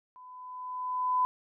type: tone with level ramp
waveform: sine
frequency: 1005 Hz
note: B5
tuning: 30 cents sharp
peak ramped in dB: -48 to -22 dBFS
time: 0.16-1.25 s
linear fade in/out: 0 ms
effects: none